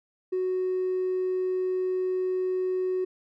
sine tone with hard clipping, 370 Hz, F#4, in tune, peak -25 dBFS, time 0.32-3.05 s, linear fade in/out 10 ms, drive 1 dB, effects none

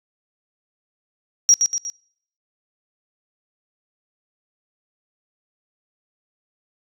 sine tone with echo, 5690 Hz, F8, 31 cents sharp, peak -8 dBFS, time 1.49-1.54 s, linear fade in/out 0 ms, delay 120 ms, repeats 3, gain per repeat -6 dB, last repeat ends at 1.9 s, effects noise-tail reverb RT60 0.7 s tail -26 dB re dry + tanh soft clip ceiling -4 dBFS

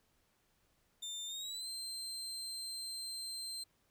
30% pulse tone with pitch glide, 3600 to 4135 Hz, A7 to C8, +39 to -21 cents, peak -38 dBFS, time 1.02-3.64 s, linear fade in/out 10 ms, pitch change +240 cents, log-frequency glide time 1.27-1.68 s, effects pink hiss -75 dBFS RMS until 3.9 s

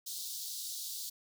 pink high-pass noise, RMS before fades -41 dBFS, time 0.06-1.1 s, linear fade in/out 10 ms, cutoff 3700 Hz, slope 48 dB/octave, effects none

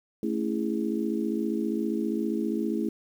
sine chord, A major seventh, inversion none, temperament just, 220 / 275 / 330 / 412.5 Hz, A3 / C#4 / E4 / G#4, 0 / -14 / +2 / -12 cents, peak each -29 / -33 / -30 / -34 dBFS, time 0.23-2.89 s, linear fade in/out 2 ms, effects 9-bit

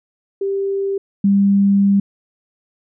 sine tone pair in turn, 393.3 / 198.88 Hz, G4 / G3, +6 / +25 cents, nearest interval octave, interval 1181 cents, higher first, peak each -17 / -10 dBFS, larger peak second, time 0.41-0.98 / 1.24-2 s, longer second, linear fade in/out 5 ms, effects none

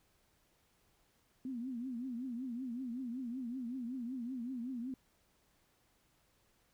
sine tone with vibrato, 247.7 Hz, B3, 5 cents sharp, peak -38 dBFS, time 1.45-4.94 s, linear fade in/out 2 ms, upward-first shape triangle, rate 5.3 Hz, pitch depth 160 cents each way, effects pink hiss -73 dBFS RMS until 6.73 s

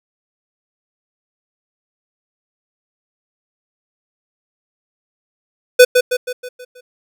square tone with echo, 498.8 Hz, B4, 17 cents sharp, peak -3 dBFS, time 5.79-5.85 s, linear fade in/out 10 ms, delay 160 ms, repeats 6, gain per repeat -6 dB, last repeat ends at 6.81 s, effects none

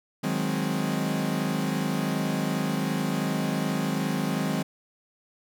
40% pulse chord, Ab dominant seventh, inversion second, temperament equal, 155.56 / 185 / 207.7 / 261.6 Hz, Eb3 / Gb3 / Ab3 / C4, 0 / 0 / 0 / 0 cents, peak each -30 dBFS, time 0.23-4.63 s, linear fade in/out 10 ms, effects none

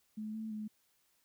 sine tone with pitch steps, 215.1 / 220.1 / 213.8 Hz, A3 / A3 / A3, -39 / +1 / -49 cents, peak -38 dBFS, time 0.17-0.68 s, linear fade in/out 10 ms, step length 170 ms, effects white hiss -74 dBFS RMS until 1.24 s

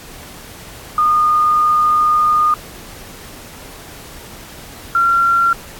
sine tone pair in turn, 1223 / 1372.8 Hz, D#6 / F6, -30 / -30 cents, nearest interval major second, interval 200 cents, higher second, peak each -10 dBFS, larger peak neither, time 0.98-2.54 / 4.95-5.53 s, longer first, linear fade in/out 2 ms, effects pink hiss -36 dBFS RMS until 5.79 s + AAC 64 kbps

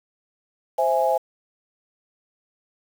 sine chord, C augmented, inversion none, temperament equal, 523.3 / 659.3 / 830.6 Hz, C5 / E5 / G#5, 0 / 0 / 0 cents, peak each -22 dBFS, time 0.78-1.18 s, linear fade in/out 10 ms, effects 7-bit

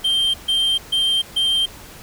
triangle tone bursts, 3155 Hz, G7, 10 cents sharp, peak -14 dBFS, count 4, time 0.04-1.66 s, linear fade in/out 10 ms, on 300 ms, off 140 ms, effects pink hiss -40 dBFS RMS until 2.02 s

